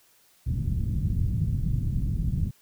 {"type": "low-pass noise", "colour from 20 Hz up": "white", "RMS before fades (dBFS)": -26, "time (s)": [0.46, 2.51], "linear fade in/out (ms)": 20, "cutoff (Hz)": 150, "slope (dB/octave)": 24, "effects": ["white hiss -61 dBFS RMS until 2.61 s"]}